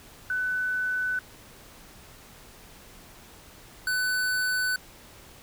sine / square tone pair in turn, 1500 / 1500 Hz, F#6 / F#6, +23 / +23 cents, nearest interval unison, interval 0 cents, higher neither, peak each -25 dBFS, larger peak neither, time 0.3-1.19 / 3.87-4.76 s, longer neither, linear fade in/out 2 ms, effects pink hiss -50 dBFS RMS until 5.42 s

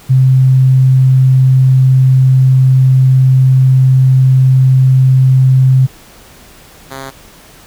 sine / 5% pulse tone pair in turn, 130.81 / 134.88 Hz, C3 / C#3, 0 / -47 cents, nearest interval minor second, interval 53 cents, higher second, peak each -4 / -13 dBFS, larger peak first, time 0.09-5.87 / 6.9-7.11 s, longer first, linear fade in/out 20 ms, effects pink hiss -39 dBFS RMS until 7.66 s

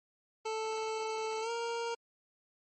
25% pulse tone with pitch glide, 440 to 465.9 Hz, A4 to A#4, 0 to -1 cents, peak -30 dBFS, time 0.45-1.95 s, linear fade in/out 10 ms, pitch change +99 cents, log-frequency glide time 1.41-1.5 s, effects MP3 32 kbps

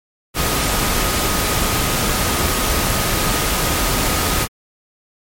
sine tone in noise, 1252 Hz, D#6, 10 cents sharp, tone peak -28 dBFS, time 0.34-4.48 s, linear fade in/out 50 ms, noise pink, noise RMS -18 dBFS, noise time 0.34-4.48 s, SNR -13 dB, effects MP3 64 kbps

